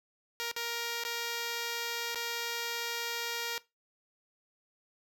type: tone with dropouts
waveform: 5% pulse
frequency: 468.8 Hz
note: A#4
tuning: 10 cents sharp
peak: -22 dBFS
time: 0.4-3.58 s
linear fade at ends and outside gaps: 0 ms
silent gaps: 0.515-0.564 / 1.037-1.05 / 2.147-2.157 s
effects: noise-tail reverb RT60 0.2 s tail -19 dB re dry